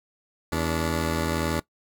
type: tone pair together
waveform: 10% pulse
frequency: 81.29 / 288.7 Hz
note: E2 / D4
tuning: -24 / -30 cents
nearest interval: octave + minor seventh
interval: 2194 cents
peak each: -17 / -21 dBFS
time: 0.52-1.6 s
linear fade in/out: 5 ms
effects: noise-tail reverb RT60 0.1 s tail -19 dB re dry